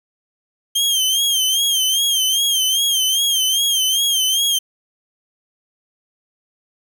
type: tone with vibrato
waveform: sawtooth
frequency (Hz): 3168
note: G7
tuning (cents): +18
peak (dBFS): -12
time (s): 0.75-4.59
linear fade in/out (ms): 10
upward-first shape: sine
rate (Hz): 2.5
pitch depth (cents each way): 79
effects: 8-bit